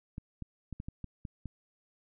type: clicks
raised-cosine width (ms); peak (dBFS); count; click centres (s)
5; -27; 8; 0.181 / 0.423 / 0.727 / 0.801 / 0.885 / 1.043 / 1.252 / 1.457
effects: none

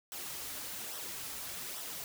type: noise with flanger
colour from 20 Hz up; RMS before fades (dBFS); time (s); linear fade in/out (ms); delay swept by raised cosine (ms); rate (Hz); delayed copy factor
white; -42; 0.12-2.04; 0; 0.43 to 5.93; 1.2; -0.5
effects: none

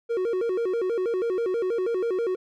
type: tone with vibrato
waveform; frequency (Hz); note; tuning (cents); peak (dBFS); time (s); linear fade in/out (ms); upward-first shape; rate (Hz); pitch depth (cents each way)
triangle; 415.3; G#4; 0; -21; 0.09-2.36; 20; square; 6.2; 200
effects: none

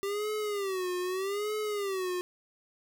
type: tone with vibrato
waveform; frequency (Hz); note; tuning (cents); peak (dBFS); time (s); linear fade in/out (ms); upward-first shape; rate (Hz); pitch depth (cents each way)
square; 392; G4; 0; -31; 0.03-2.21; 0; sine; 0.81; 150
effects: none

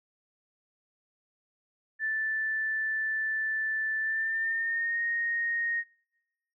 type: tone with pitch glide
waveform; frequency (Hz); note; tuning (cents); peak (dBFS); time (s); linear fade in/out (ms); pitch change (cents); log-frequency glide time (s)
sine; 1760 to 1862.5; A6 to A#6; 0 to -2; -27; 1.99-5.84; 50; +98; 4-5.01
effects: noise-tail reverb RT60 1.0 s tail -25 dB re dry

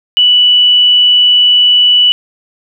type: tone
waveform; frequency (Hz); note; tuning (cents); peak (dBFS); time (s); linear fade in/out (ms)
sine; 2960; F#7; 0; -4; 0.17-2.12; 0
effects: none

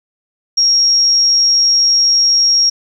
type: tone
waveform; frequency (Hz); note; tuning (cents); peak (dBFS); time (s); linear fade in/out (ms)
sine; 5588; F8; 0; -8; 0.57-2.7; 10
effects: 8-bit

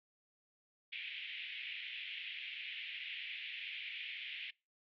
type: band-pass noise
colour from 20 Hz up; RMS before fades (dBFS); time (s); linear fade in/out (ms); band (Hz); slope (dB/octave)
pink; -45; 0.92-4.51; 10; 2100 to 3300; 48
effects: noise-tail reverb RT60 0.3 s tail -26 dB re dry + MP3 64 kbps

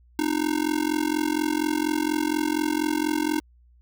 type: tone with amplitude modulation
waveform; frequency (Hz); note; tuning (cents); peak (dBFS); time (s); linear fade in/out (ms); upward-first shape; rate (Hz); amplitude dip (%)
square; 306.5; D#4; -26; -19; 0.19-3.4; 0; sine; 44.2; 95
effects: added 60 Hz sine -53 dBFS peak until 3.81 s

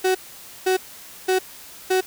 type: tone bursts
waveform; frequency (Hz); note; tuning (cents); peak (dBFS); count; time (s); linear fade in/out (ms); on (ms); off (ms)
35% pulse; 373.7; F#4; +17; -15; 4; 0.04-2.01; 10; 110; 510
effects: white hiss -42 dBFS RMS until 2.06 s

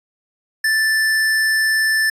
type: tone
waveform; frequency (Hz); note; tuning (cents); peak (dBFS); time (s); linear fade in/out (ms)
square; 1761; A6; +1; -15; 0.64-2.1; 5
effects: resampled to 32000 Hz

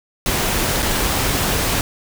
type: noise with dropouts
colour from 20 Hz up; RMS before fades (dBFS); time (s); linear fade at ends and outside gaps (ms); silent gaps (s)
pink; -19; 0.26-1.81; 1; 0.823-0.826
effects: none

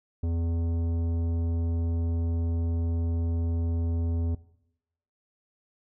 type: tone with tanh clipping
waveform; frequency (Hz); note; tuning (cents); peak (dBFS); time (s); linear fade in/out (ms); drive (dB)
sine; 83.7; E2; +27; -27; 0.23-4.35; 5; 13
effects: noise-tail reverb RT60 0.8 s tail -19 dB re dry

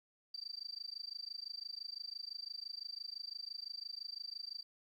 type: tone with amplitude modulation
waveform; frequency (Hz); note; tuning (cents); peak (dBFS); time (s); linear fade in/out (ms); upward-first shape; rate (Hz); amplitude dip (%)
sine; 4661; D8; -14; -39; 0.34-4.63; 5; sine; 25.9; 100
effects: 12-bit

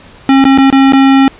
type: tone with dropouts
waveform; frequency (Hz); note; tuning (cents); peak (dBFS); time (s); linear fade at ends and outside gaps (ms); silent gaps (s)
square; 270; C#4; -45; -4; 0.29-1.28; 1; 0.442-0.452 / 0.577-0.584 / 0.702-0.726 / 0.923-0.933
effects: pink hiss -37 dBFS RMS until 1.39 s + resampled to 8000 Hz

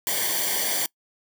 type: noise with comb filter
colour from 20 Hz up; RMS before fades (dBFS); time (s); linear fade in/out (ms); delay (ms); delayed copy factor
white; -25; 0.07-0.86; 0; 0.76; -0.8
effects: noise-tail reverb RT60 0.1 s tail -24 dB re dry

